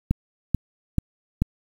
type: click train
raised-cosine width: 5 ms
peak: -7 dBFS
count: 4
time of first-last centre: 0.11-1.42 s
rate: 2.29 Hz
effects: 7-bit